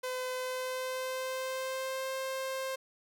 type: tone with pitch glide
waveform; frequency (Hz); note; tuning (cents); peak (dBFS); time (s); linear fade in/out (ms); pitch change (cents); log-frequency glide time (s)
sawtooth; 509 to 528.5; C5 to C5; -48 to +17; -30; 0.03-2.76; 10; +65; 0.33-2.14
effects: none